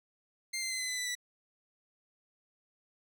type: tone with pitch steps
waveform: 15% pulse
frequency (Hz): 2100 / 2077 / 2054 / 2032 / 2010 / 1987.9 / 1966.2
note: C7 / C7 / C7 / B6 / B6 / B6 / B6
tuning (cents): +6 / -13 / -33 / +49 / +30 / +11 / -8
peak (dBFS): -27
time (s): 0.53-1.153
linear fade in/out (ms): 10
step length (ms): 89
effects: none